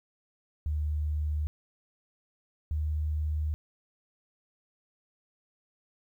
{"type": "tone pair in turn", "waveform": "sine", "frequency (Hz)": [75.5, 76.42], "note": ["D2", "D#2"], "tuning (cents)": [48, -31], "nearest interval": "unison", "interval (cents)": 21, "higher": "second", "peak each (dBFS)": [-27, -27], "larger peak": "neither", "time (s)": [[0.66, 1.47], [2.71, 3.54]], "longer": "second", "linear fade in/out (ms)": 0, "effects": ["11-bit"]}